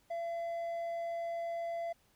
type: tone with hard clipping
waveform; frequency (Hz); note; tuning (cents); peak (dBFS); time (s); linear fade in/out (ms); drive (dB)
sine; 677; E5; +46; -36; 0.1-1.93; 10; 3
effects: pink hiss -70 dBFS RMS until 2.15 s